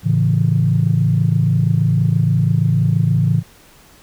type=chord; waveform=sine; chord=A major; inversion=none; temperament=equal; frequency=110 / 138.59 / 164.81 Hz; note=A2 / C#3 / E3; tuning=0 / 0 / 0 cents; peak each=-16 dBFS; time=0.03-3.43 s; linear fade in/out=50 ms; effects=tanh soft clip ceiling -3 dBFS + pink hiss -47 dBFS RMS until 4.02 s